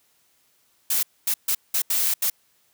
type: noise bursts at uneven times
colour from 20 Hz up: blue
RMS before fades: -22 dBFS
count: 6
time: 0.9-1.03 / 1.27-1.34 / 1.48-1.55 / 1.74-1.82 / 1.9-2.14 / 2.22-2.3 s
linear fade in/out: 5 ms
effects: white hiss -64 dBFS RMS until 2.73 s + high-pass 60 Hz 12 dB/octave

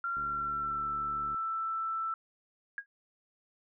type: tone with pitch glide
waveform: sine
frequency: 1377 to 1327 Hz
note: F6 to E6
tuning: -25 to +11 cents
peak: -31 dBFS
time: 0.04-2.14 s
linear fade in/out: 2 ms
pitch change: -64 cents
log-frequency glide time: 0.17-0.9 s
type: click train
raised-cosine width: 3 ms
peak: -38 dBFS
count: 87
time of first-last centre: 0.17-1.345 s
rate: 73.2 Hz
type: tone with exponential decay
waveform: sine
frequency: 1639 Hz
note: G#6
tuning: 23 cents flat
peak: -30 dBFS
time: 2.78-2.86 s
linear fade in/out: 1 ms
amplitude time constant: 16 ms
effects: none

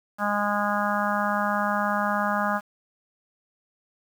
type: harmonic tone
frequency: 205.9 Hz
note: G#3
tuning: 15 cents flat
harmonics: 1 / 3 / 4 / 5 / 6 / 7 / 8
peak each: -29 / -30 / -29 / -31 / -29 / -31 / -32 dBFS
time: 0.18-2.61 s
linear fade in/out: 50 ms
effects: 8-bit

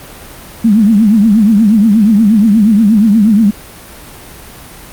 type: tone with vibrato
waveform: sine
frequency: 213.8 Hz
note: A3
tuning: 49 cents flat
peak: -4 dBFS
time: 0.64-3.51 s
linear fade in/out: 10 ms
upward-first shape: triangle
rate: 8.4 Hz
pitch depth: 170 cents each way
effects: pink hiss -32 dBFS RMS until 4.92 s + Opus 32 kbps

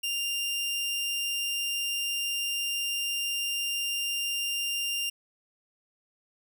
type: tone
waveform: sawtooth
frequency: 2794 Hz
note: F7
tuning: in tune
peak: -25 dBFS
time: 0.03-5.1 s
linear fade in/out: 10 ms
effects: none

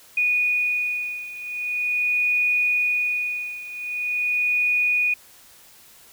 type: beating tone pair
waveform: sine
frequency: 2465 / 2465.43 Hz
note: D#7 / D#7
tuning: -17 / -16 cents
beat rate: 0.43 Hz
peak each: -22 / -25 dBFS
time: 0.17-5.14 s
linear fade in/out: 5 ms
effects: white hiss -50 dBFS RMS until 6.12 s

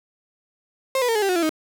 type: tone with pitch steps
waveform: 35% pulse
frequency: 530 / 491.7 / 456.1 / 423.1 / 392.5 / 364.1 / 337.8 / 313.3 Hz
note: C5 / B4 / A#4 / G#4 / G4 / F#4 / E4 / D#4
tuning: +22 / -8 / -38 / +32 / +2 / -28 / +42 / +12 cents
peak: -17 dBFS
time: 0.95-1.494 s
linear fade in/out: 2 ms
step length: 68 ms
effects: none

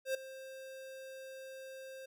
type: tone with ADSR envelope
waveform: square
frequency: 529 Hz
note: C5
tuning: 19 cents sharp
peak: -31 dBFS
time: 0.05-2.06 s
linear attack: 96 ms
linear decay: 6 ms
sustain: -16 dB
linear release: 8 ms
effects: none

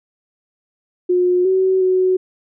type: tone with pitch steps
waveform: sine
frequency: 359.8 / 377.2 / 371.3 Hz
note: F#4 / F#4 / F#4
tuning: -48 / +33 / +6 cents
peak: -12 dBFS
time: 1.09-2.17 s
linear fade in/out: 10 ms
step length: 360 ms
effects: none

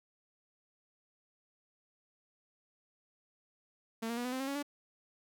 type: tone with pitch steps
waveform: sawtooth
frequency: 226.2 / 234.2 / 242.4 / 251 / 259.8 / 269 / 278.5 / 288.3 Hz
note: A3 / A#3 / B3 / B3 / C4 / C4 / C#4 / D4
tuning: +48 / +8 / -32 / +28 / -12 / +48 / +8 / -32 cents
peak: -31 dBFS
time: 4.02-4.628 s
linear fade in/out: 10 ms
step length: 76 ms
effects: none

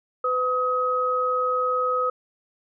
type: tone pair together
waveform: sine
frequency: 504 / 1266.3 Hz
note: B4 / D#6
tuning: +35 / +30 cents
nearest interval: octave + major third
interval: 1595 cents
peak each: -25 / -22 dBFS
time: 0.24-2.1 s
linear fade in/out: 5 ms
effects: none

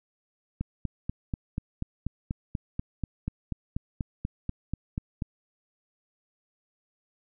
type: click train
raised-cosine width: 5 ms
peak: -17 dBFS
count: 20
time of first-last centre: 0.61-5.222 s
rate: 4.12 Hz
effects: none

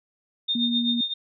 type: tone with tremolo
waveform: sine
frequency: 3650 Hz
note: A#7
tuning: 37 cents flat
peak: -20 dBFS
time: 0.48-1.14 s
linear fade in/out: 10 ms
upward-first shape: triangle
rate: 7.8 Hz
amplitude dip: 85%
type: tone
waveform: sine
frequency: 236.4 Hz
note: A#3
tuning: 24 cents sharp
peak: -23 dBFS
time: 0.55-1.01 s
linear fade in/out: 5 ms
effects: none

